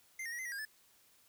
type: tone with pitch steps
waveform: square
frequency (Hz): 2089 / 1849 / 1909 / 2054 / 1916 / 1616 / 1736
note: C7 / A#6 / A#6 / C7 / A#6 / G#6 / A6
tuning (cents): -3 / -15 / +41 / -33 / +47 / -48 / -24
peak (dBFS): -40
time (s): 0.19-0.652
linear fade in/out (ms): 5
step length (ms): 66
effects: white hiss -67 dBFS RMS until 1.28 s